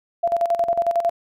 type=tone with tremolo; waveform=sine; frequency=683 Hz; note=F5; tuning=39 cents flat; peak=-15 dBFS; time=0.23-1.1 s; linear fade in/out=10 ms; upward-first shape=square; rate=11 Hz; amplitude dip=70%; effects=none